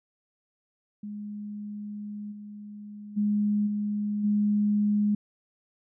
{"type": "tone with level steps", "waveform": "sine", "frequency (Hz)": 207.7, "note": "G#3", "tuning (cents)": 0, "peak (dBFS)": [-34, -39, -22, -26, -21], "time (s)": [1.03, 5.15], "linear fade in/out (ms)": 5, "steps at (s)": [2.31, 3.16, 3.66, 4.23], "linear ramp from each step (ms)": 20, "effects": []}